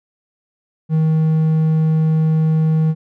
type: tone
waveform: triangle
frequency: 158.2 Hz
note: D#3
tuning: 29 cents sharp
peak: -10 dBFS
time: 0.89-2.95 s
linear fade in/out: 50 ms
effects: none